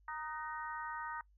harmonic tone with a mistuned harmonic, 311.1 Hz, D#4, in tune, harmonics 3 / 4 / 5 / 6, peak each -43 / -45 / -47 / -49 dBFS, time 0.08-1.21 s, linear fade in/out 2 ms, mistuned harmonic 5, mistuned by -46 cents, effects noise-tail reverb RT60 0.1 s tail -22 dB re dry + added 50 Hz sine -64 dBFS peak until 1.37 s

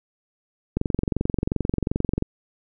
click train, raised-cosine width 3 ms, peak -9 dBFS, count 34, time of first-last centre 0.77-2.224 s, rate 22.7 Hz, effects none

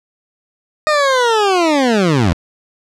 20% pulse linear sweep, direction down, 621 to 74.6 Hz, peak -6 dBFS, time 0.87-2.33 s, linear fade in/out 0 ms, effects low-pass 6000 Hz 12 dB/octave

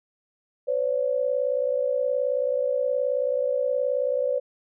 sine tone pair together, 510 / 568.8 Hz, C5 / C#5, -44 / +45 cents, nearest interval major second, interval 189 cents, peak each -24 / -25 dBFS, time 0.67-4.4 s, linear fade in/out 20 ms, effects none

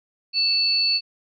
sine tone pair together, 2648 / 4453 Hz, E7 / C#8, +7 / +7 cents, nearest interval major sixth, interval 900 cents, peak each -27 / -18 dBFS, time 0.33-1.01 s, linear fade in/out 50 ms, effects none

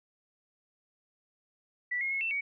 sine tone with pitch steps, 1964 / 2153 / 2179 / 2679 / 2247 Hz, B6 / C7 / C#7 / E7 / C#7, -10 / +49 / -30 / +27 / +23 cents, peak -29 dBFS, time 1.91-2.41 s, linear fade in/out 10 ms, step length 100 ms, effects none

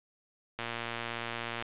click train, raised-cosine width 0.3 ms, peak -19 dBFS, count 122, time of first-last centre 0.59-1.624 s, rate 117 Hz, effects resampled to 8000 Hz + 10-bit

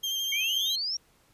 35% pulse tone with vibrato, 3175 Hz, G7, 21 cents sharp, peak -26 dBFS, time 0.03-0.76 s, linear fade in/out 10 ms, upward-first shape square, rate 12 Hz, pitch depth 16 cents each way
sine exponential sweep, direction up, 2200 to 5680 Hz, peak -28 dBFS, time 0.32-0.97 s, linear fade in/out 5 ms
effects pink hiss -64 dBFS RMS until 1.33 s + resampled to 32000 Hz

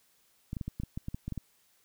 clicks, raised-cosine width 5 ms, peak -23 dBFS, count 12, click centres 0.531 / 0.568 / 0.612 / 0.68 / 0.8 / 0.835 / 0.975 / 1.084 / 1.145 / 1.28 / 1.323 / 1.377 s, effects white hiss -68 dBFS RMS until 1.84 s

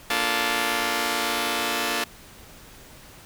5% pulse chord, Bb major seventh, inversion none, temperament just, 233.1 / 291.4 / 349.6 / 437 Hz, Bb3 / D4 / F4 / A4, 0 / -13 / +2 / -12 cents, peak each -18 dBFS, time 0.1-2.04 s, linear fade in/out 2 ms, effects pink hiss -47 dBFS RMS until 3.25 s

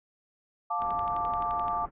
sine chord, D minor, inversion first, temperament just, 704.8 / 881 / 1174.7 Hz, F5 / A5 / D6, +16 / +2 / 0 cents, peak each -33 / -32 / -30 dBFS, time 0.7-1.86 s, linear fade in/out 10 ms
pink low-pass noise, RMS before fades -44 dBFS, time 0.78-1.91 s, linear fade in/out 50 ms, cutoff 1400 Hz, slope 24 dB/octave
click train, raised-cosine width 0.2 ms, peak -27 dBFS, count 11, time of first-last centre 0.82-1.682 s, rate 11.6 Hz
effects resampled to 8000 Hz

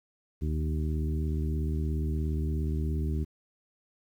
harmonic tone with a mistuned harmonic, 77 Hz, D#2, 17 cents flat, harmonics 1 / 2 / 3 / 4 / 5, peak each -28 / -34 / -38 / -40 / -42 dBFS, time 0.41-3.25 s, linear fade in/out 20 ms, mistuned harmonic 1, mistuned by -49 cents, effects 10-bit

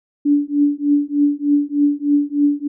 sine tone with tremolo, 289.5 Hz, D4, 25 cents flat, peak -9 dBFS, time 0.25-2.68 s, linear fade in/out 10 ms, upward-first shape triangle, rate 3.3 Hz, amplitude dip 100%, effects none

